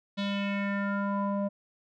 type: tone with low-pass filter sweep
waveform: square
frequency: 200.2 Hz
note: G3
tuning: 37 cents sharp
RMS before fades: -30 dBFS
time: 0.17-1.49 s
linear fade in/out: 20 ms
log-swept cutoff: 3800 to 710 Hz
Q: 3.7
effects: none